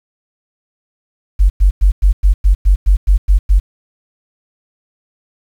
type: tone bursts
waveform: sine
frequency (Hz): 47.51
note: F#1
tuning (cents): +47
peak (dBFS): -5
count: 11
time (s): 1.39-3.6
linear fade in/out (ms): 20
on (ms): 110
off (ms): 100
effects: 7-bit